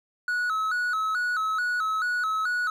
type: tone with vibrato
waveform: triangle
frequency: 1374 Hz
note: F6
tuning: 29 cents flat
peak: -22 dBFS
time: 0.28-2.7 s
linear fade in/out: 2 ms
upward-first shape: square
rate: 2.3 Hz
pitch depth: 110 cents each way
effects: none